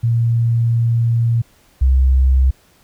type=tone pair in turn; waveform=sine; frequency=116.54 / 65.41 Hz; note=A#2 / C2; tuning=0 / 0 cents; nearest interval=minor seventh; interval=1000 cents; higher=first; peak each=-12 / -9 dBFS; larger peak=second; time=0.03-1.42 / 1.81-2.51 s; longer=first; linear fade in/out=10 ms; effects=pink hiss -53 dBFS RMS until 2.83 s